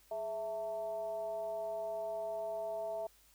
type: tone with frequency modulation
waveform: sine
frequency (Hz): 659.3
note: E5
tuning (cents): 0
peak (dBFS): -36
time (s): 0.11-3.07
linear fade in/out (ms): 5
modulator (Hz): 238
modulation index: 0.55
effects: added 50 Hz sine -70 dBFS peak until 3.34 s + white hiss -66 dBFS RMS until 3.34 s